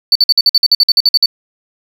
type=tone bursts; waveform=sine; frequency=4501 Hz; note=C#8; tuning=26 cents sharp; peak=-3 dBFS; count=14; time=0.12-1.259 s; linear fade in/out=2 ms; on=34 ms; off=51 ms; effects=tanh soft clip ceiling -2 dBFS + 7-bit